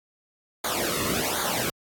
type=noise with flanger; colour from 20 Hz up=pink; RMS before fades=-27 dBFS; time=0.64-1.7 s; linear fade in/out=5 ms; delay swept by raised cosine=0.37 to 1.31 ms; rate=1.3 Hz; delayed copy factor=-0.8; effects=high-pass 60 Hz 12 dB/octave + AAC 64 kbps

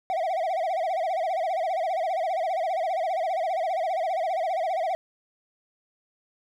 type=tone with vibrato; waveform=triangle; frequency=700 Hz; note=F5; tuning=4 cents sharp; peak=-22 dBFS; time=0.1-4.95 s; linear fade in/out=0 ms; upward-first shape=sine; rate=15 Hz; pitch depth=180 cents each way; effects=none

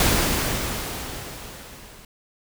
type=noise with level ramp; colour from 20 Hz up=pink; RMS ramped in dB=-18 to -46 dBFS; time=0-2.05 s; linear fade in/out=2 ms; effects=none

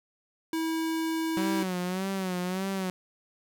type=tone; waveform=square; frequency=323.8 Hz; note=E4; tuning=31 cents flat; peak=-28 dBFS; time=0.53-1.63 s; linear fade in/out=2 ms
type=tone with vibrato; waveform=sawtooth; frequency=186.6 Hz; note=F#3; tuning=15 cents sharp; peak=-25 dBFS; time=1.37-2.9 s; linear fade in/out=0 ms; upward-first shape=sine; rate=1.7 Hz; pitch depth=74 cents each way
effects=none

